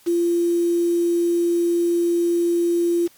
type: tone with quantisation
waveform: sine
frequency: 343.6 Hz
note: F4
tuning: 28 cents flat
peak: -16 dBFS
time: 0.06-3.08 s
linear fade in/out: 20 ms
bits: 6
effects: white hiss -53 dBFS RMS until 3.17 s + MP3 96 kbps